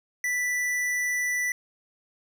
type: tone with hard clipping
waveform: triangle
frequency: 1975.5 Hz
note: B6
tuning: in tune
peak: -26 dBFS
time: 0.24-1.52 s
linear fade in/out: 2 ms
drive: 17 dB
effects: none